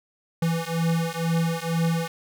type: beating tone pair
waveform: square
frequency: 164.81 / 166.91 Hz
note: E3 / E3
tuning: 0 / +22 cents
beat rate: 2.1 Hz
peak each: -26 dBFS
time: 0.42-2.08 s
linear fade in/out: 5 ms
effects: none